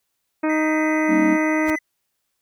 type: harmonic tone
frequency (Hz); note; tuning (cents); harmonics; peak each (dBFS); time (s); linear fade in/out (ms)
311.1; D#4; 0; 1 / 2 / 3 / 4 / 5 / 6 / 7 / 8; -19 / -25 / -29 / -31 / -33 / -35 / -36 / -37; 0.43-1.76; 10
type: tone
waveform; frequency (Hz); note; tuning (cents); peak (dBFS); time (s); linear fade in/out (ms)
triangle; 2008; B6; +28; -24; 0.49-1.79; 10
type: chord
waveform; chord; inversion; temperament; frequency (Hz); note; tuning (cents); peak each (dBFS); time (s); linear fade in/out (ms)
triangle; Eb dominant seventh; first; just; 194.45 / 233.3 / 280 / 311.1; G3 / Bb3 / Db4 / Eb4; -14 / +2 / +18 / 0; -23 / -23 / -24 / -22; 1.07-1.38; 50
type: noise with exponential growth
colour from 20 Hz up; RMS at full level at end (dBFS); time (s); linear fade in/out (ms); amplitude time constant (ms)
pink; -29; 1.62-1.7; 0; 16
effects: white hiss -74 dBFS RMS until 2.41 s